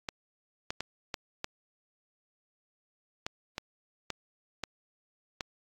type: clicks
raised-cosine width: 0.2 ms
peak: -16 dBFS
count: 10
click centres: 0.088 / 0.705 / 0.806 / 1.142 / 1.444 / 3.265 / 3.581 / 4.103 / 4.637 / 5.408 s
effects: AAC 64 kbps